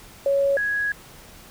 sine tone pair in turn, 556 / 1664.2 Hz, C#5 / G#6, +5 / +3 cents, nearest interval octave + perfect fifth, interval 1898 cents, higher second, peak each -17 / -21 dBFS, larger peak first, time 0.26-0.57 / 0.57-0.92 s, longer second, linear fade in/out 2 ms, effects pink hiss -46 dBFS RMS until 1.5 s

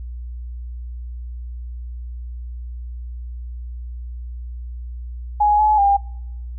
sine tone with pitch steps, 834 / 851 / 801 Hz, G#5 / G#5 / G5, +7 / +42 / +37 cents, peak -12 dBFS, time 5.4-5.97 s, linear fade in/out 10 ms, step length 190 ms, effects noise-tail reverb RT60 0.9 s tail -26 dB re dry + added 60 Hz sine -28 dBFS peak until 6.58 s

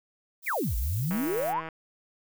violet noise with tremolo, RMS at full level -38 dBFS, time 0.42-1.54 s, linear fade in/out 50 ms, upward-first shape triangle, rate 20 Hz, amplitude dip 25%
sine exponential two-way sweep, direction down then up, 2637 to 50.6 to 1103 Hz, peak -26 dBFS, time 0.46-1.61 s, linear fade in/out 20 ms, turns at 0.76 s
click train, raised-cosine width 0.5 ms, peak -23 dBFS, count 94, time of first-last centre 1.11-1.688 s, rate 161 Hz
effects none

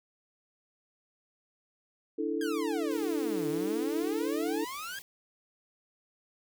sine chord, D suspended second, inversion none, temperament equal, 293.7 / 329.6 / 440 Hz, D4 / E4 / A4, 0 / 0 / 0 cents, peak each -34 / -33 / -33 dBFS, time 2.18-4.65 s, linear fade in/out 10 ms
sawtooth exponential two-way sweep, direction down then up, 1661.2 to 145.7 to 1661.2 Hz, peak -34 dBFS, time 2.41-4.99 s, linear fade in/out 2 ms, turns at 3.48 s
white band-stop noise, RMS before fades -49 dBFS, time 2.91-5.02 s, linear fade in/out 0 ms, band 1100 to 1900 Hz, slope 96 dB/octave
effects none

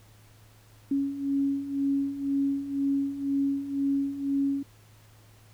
sine beating tone pair, 276 / 278 Hz, C#4 / C#4, -7 / +5 cents, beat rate 2 Hz, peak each -31 / -26 dBFS, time 0.91-4.63 s, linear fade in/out 5 ms, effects added 107 Hz sine -54 dBFS peak until 5.53 s + pink hiss -59 dBFS RMS until 5.53 s

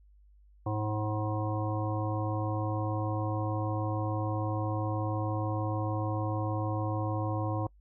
harmonic tone, 106.7 Hz, G#2, 47 cents sharp, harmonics 1 / 3 / 5 / 7 / 9 / 10, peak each -31 / -36 / -38 / -39 / -41 / -41 dBFS, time 0.66-7.67 s, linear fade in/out 5 ms, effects noise-tail reverb RT60 0.1 s tail -25 dB re dry + added 50 Hz sine -56 dBFS peak until 7.8 s

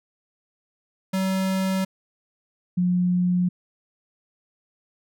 square / sine tone pair in turn, 190 / 179.16 Hz, F#3 / F3, +46 / +44 cents, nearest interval minor second, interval 102 cents, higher first, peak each -22 / -18 dBFS, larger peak second, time 1.13-1.85 / 2.77-3.49 s, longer neither, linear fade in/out 10 ms, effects none

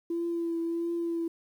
sine tone with vibrato, 336.7 Hz, E4, 37 cents sharp, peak -27 dBFS, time 0.1-1.28 s, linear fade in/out 5 ms, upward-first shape triangle, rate 1.5 Hz, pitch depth 23 cents each way, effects tanh soft clip ceiling -24 dBFS + 10-bit

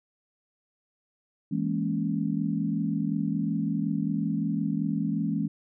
sine chord, A# half-diminished seventh, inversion second, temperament equal, 164.81 / 207.7 / 233.1 / 277.2 Hz, E3 / G#3 / A#3 / C#4, 0 / 0 / 0 / 0 cents, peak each -30 / -29 / -33 / -31 dBFS, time 1.51-5.48 s, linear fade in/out 10 ms, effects none

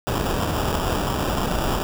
pink noise with sample-and-hold, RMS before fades -23 dBFS, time 0.07-1.83 s, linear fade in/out 0 ms, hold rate 2100 Hz, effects none

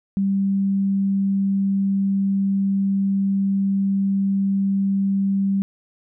sine tone, 196 Hz, G3, in tune, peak -17 dBFS, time 0.17-5.62 s, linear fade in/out 0 ms, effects none

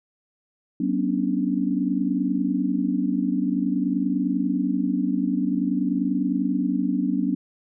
sine tone cluster, 188.7 / 241.4 / 271.1 / 291.6 Hz, F#3 / B3 / C#4 / D4, +34 / -39 / -38 / -12 cents, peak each -26 dBFS, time 0.8-7.35 s, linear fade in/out 5 ms, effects none

